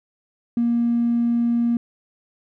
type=tone with tanh clipping; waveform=triangle; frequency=235.9 Hz; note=A#3; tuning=21 cents sharp; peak=-16 dBFS; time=0.57-1.77 s; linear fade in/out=2 ms; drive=1 dB; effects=none